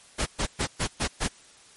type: noise bursts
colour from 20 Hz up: pink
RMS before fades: -26 dBFS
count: 6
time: 0.18-1.284 s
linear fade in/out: 20 ms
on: 84 ms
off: 120 ms
effects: white hiss -53 dBFS RMS until 1.76 s + MP3 48 kbps